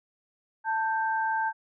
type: tone pair together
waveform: sine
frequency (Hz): 887.4 / 1568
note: A5 / G6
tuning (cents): +14 / 0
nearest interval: minor seventh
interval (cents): 986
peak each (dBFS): -26 / -30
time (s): 0.64-1.53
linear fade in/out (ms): 50
effects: none